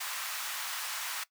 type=high-pass noise; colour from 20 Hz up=pink; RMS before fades=-37 dBFS; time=0-1.24 s; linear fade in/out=10 ms; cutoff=960 Hz; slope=24 dB/octave; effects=noise-tail reverb RT60 0.1 s tail -18 dB re dry